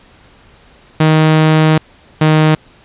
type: tone pair in turn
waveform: sawtooth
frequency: 156.7 / 155.53 Hz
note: D#3 / D#3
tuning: +13 / 0 cents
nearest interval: unison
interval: 13 cents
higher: first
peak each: -3 dBFS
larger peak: neither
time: 1-1.78 / 2.21-2.55 s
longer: first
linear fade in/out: 5 ms
effects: pink hiss -45 dBFS RMS until 2.84 s + resampled to 8000 Hz